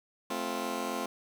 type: chord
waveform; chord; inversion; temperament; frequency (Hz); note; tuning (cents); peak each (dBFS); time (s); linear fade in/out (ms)
15% pulse; F major; first; just; 218.3 / 261.9 / 349.2; A3 / C4 / F4; -13 / +2 / 0; -31 / -30 / -31; 0.3-1.06; 5
effects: 10-bit